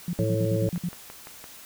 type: tone bursts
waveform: sine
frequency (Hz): 174.61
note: F3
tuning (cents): 0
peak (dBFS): -25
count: 8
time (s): 0.08-0.888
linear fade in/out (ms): 2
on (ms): 52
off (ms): 56
type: harmonic tone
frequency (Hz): 110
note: A2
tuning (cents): 0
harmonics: 1 / 3 / 4 / 5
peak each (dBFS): -25 / -31 / -31 / -29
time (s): 0.19-0.69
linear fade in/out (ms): 0
type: click train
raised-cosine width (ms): 0.5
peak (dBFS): -26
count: 5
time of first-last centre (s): 0.76-1.441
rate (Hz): 5.87
effects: white hiss -46 dBFS RMS until 1.65 s